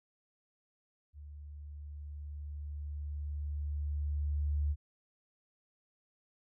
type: tone with level ramp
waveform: sine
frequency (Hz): 73.42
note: D2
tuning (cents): 0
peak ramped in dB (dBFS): -46 to -28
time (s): 1.13-4.76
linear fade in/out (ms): 50
effects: none